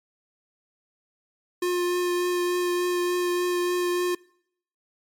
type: tone with vibrato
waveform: square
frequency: 355.2 Hz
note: F4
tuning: 29 cents sharp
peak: -23 dBFS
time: 1.62-4.15 s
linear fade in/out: 5 ms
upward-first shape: triangle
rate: 3.4 Hz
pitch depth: 13 cents each way
effects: noise-tail reverb RT60 0.7 s tail -25 dB re dry + MP3 96 kbps